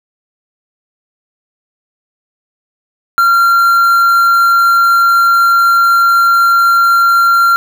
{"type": "tone with quantisation", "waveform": "triangle", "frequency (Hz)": 1378, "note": "F6", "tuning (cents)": -24, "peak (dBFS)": -4, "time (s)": [3.18, 7.56], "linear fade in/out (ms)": 0, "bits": 4, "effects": []}